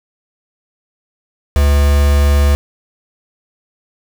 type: tone with quantisation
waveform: triangle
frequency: 71.5 Hz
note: D2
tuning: 46 cents flat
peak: -6 dBFS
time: 1.56-2.55 s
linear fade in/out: 0 ms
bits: 3
effects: none